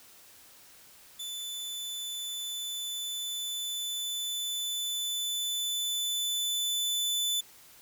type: tone with level ramp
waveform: sawtooth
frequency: 3500 Hz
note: A7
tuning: 10 cents flat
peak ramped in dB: -33 to -24 dBFS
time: 1.19-7.41 s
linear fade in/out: 10 ms
effects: white hiss -55 dBFS RMS until 7.81 s